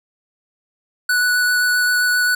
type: tone with vibrato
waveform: square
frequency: 1479 Hz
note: F#6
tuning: 1 cent flat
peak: -15 dBFS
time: 1.09-2.35 s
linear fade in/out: 5 ms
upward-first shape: sine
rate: 7.6 Hz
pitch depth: 9 cents each way
effects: none